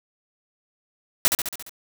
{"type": "noise with echo", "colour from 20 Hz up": "white", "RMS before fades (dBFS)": -17, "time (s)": [1.25, 1.28], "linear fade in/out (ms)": 0, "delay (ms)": 69, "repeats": 6, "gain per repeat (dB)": -4, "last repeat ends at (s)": 1.694, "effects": []}